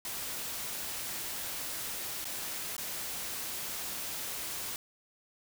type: noise with dropouts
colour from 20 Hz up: white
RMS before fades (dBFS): -38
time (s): 0.05-4.76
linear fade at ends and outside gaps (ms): 1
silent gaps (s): 2.244-2.253 / 2.766-2.78
effects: none